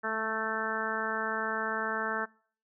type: harmonic tone with a mistuned harmonic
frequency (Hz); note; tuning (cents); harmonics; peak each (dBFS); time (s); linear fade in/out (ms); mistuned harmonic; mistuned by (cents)
220.6; A3; +5; 1 / 2 / 3 / 4 / 5 / 6 / 7 / 8; -41 / -38 / -39 / -39 / -39 / -36 / -35 / -38; 0.03-2.26; 20; 1; -19
effects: noise-tail reverb RT60 0.5 s tail -25 dB re dry